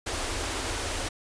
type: band-stop noise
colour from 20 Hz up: pink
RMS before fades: -31 dBFS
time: 0.06-1.09 s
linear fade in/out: 10 ms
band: 110 to 250 Hz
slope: 48 dB/octave
effects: resampled to 22050 Hz